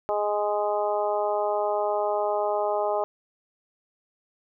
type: harmonic tone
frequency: 207.7 Hz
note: G#3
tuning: in tune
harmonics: 2 / 3 / 4 / 5 / 6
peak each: -29 / -26 / -28 / -34 / -36 dBFS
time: 0.09-3.04 s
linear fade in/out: 0 ms
effects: none